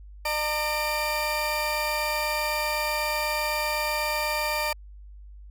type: tone cluster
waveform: 30% pulse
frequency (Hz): 604 / 913 / 2368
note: D5 / A#5 / D7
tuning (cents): +48 / -36 / +14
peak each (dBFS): -27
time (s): 0.25-4.73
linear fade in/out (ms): 5
effects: added 50 Hz sine -42 dBFS peak until 5.5 s